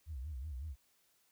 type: tone with vibrato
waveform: sine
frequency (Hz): 70.1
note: C#2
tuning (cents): +20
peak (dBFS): -39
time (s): 0.06-0.76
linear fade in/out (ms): 50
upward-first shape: sine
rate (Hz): 5.4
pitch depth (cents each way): 230
effects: tanh soft clip ceiling -35 dBFS + white hiss -73 dBFS RMS until 1.31 s